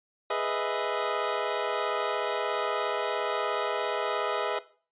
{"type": "chord", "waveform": "25% pulse", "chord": "E major seventh", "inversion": "first", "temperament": "equal", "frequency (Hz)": [415.3, 493.9, 622.3, 659.3], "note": ["G#4", "B4", "D#5", "E5"], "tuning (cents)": [0, 0, 0, 0], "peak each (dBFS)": -29, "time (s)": [0.3, 4.59], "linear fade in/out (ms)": 5, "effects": ["noise-tail reverb RT60 0.4 s tail -17 dB re dry", "resampled to 8000 Hz"]}